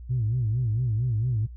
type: tone with vibrato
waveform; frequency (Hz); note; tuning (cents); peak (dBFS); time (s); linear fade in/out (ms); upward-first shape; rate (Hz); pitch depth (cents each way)
sine; 116.54; A#2; 0; -21; 0.09-1.47; 20; sine; 4.4; 170
effects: tanh soft clip ceiling -18 dBFS + added 60 Hz sine -38 dBFS peak until 1.56 s